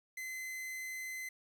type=tone; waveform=45% pulse; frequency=2047 Hz; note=C7; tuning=38 cents flat; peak=-40 dBFS; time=0.17-1.29 s; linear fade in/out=5 ms; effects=11-bit